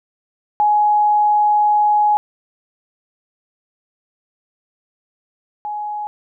sine tone pair in turn, 838 / 838 Hz, G#5 / G#5, +15 / +15 cents, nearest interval unison, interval 0 cents, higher neither, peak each -11 / -22 dBFS, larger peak first, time 0.6-2.17 / 5.65-6.07 s, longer first, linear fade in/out 0 ms, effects none

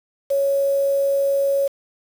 sine tone with quantisation, 554.4 Hz, C#5, in tune, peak -16 dBFS, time 0.3-1.68 s, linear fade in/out 10 ms, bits 6, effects none

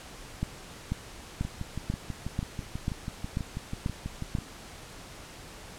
two click trains, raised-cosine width 5 ms, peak -21 / -16 dBFS, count 19 / 9, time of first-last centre 1.45-4.386 / 0.43-4.352 s, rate 6.13 / 2.04 Hz, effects pink hiss -46 dBFS RMS until 5.78 s + low-pass 10000 Hz 12 dB/octave

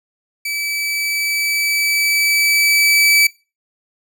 sawtooth tone with level ramp, 2303 Hz, D7, 34 cents flat, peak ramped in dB -17 to -6 dBFS, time 0.45-3.27 s, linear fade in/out 5 ms, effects noise-tail reverb RT60 0.3 s tail -22 dB re dry

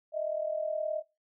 sine tone pair together, 616.9 / 656 Hz, D#5 / E5, -15 / -9 cents, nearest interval minor second, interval 106 cents, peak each -31 / -34 dBFS, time 0.12-1.03 s, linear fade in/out 50 ms, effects noise-tail reverb RT60 0.3 s tail -26 dB re dry

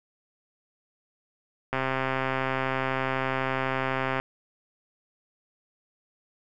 click train, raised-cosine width 0.5 ms, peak -12 dBFS, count 327, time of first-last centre 1.73-4.2 s, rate 132 Hz, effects none

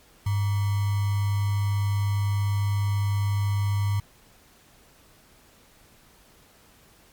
sine tone with sample-and-hold, 100.8 Hz, G2, 49 cents sharp, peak -21 dBFS, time 0.26-4 s, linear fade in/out 5 ms, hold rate 1050 Hz, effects pink hiss -56 dBFS RMS until 7.12 s + MP3 96 kbps

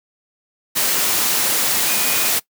sine tone in noise, 2471 Hz, D#7, 13 cents flat, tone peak -27 dBFS, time 1.86-2.31 s, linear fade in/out 20 ms, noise white, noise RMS -18 dBFS, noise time 0.75-2.4 s, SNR -12 dB, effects noise-tail reverb RT60 0.1 s tail -21 dB re dry + high-pass 150 Hz 12 dB/octave

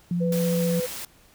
sine tone with vibrato, 174.61 Hz, F3, in tune, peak -22 dBFS, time 0.11-0.8 s, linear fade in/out 2 ms, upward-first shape sine, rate 15 Hz, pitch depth 12 cents each way
sine tone, 499.7 Hz, B4, 20 cents sharp, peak -25 dBFS, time 0.2-0.87 s, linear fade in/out 20 ms
white noise, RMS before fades -35 dBFS, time 0.32-1.05 s, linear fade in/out 2 ms
effects pink hiss -56 dBFS RMS until 1.34 s

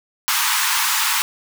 pink high-pass noise, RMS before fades -19 dBFS, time 0.28-1.22 s, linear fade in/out 0 ms, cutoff 860 Hz, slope 96 dB/octave, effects none

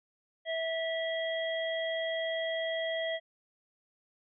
harmonic tone, 653 Hz, E5, 17 cents flat, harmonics 1 / 3 / 5, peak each -32 / -37 / -39 dBFS, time 0.45-3.2 s, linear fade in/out 50 ms, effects none

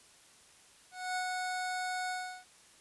25% pulse tone with ADSR envelope, 735 Hz, F#5, 12 cents flat, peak -28 dBFS, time 0.91-2.45 s, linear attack 250 ms, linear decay 81 ms, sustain -2 dB, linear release 350 ms, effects white hiss -60 dBFS RMS until 2.8 s + resampled to 24000 Hz

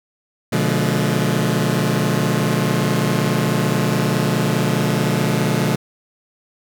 sawtooth chord, B diminished seventh, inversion none, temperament just, 123.47 / 148.16 / 177.8 / 213.4 Hz, B2 / D3 / F3 / Ab3, 0 / +16 / +31 / +47 cents, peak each -18 / -17 / -18 / -18 dBFS, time 0.52-5.76 s, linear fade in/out 10 ms, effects none

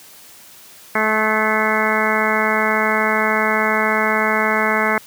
harmonic tone with a mistuned harmonic, 216.5 Hz, A3, 28 cents flat, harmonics 1 / 2 / 3 / 4 / 5 / 6 / 7 / 8 / 9 / 10, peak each -24 / -24 / -24 / -24 / -24 / -24 / -24 / -24 / -24 / -24 dBFS, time 0.95-4.98 s, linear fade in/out 2 ms, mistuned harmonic 9, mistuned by +48 cents, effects white hiss -43 dBFS RMS until 5.06 s + high-pass 80 Hz 12 dB/octave

